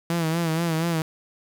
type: tone with vibrato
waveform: sawtooth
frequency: 164.81 Hz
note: E3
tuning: in tune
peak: -18 dBFS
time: 0.1-1.02 s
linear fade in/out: 2 ms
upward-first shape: sine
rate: 4.2 Hz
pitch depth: 68 cents each way
effects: 8-bit